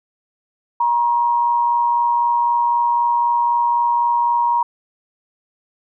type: tone pair together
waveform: sine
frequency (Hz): 950 / 1073.9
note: A#5 / C6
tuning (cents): +33 / +45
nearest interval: major second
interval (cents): 212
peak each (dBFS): -14 / -25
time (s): 0.8-4.63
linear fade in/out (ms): 5
effects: none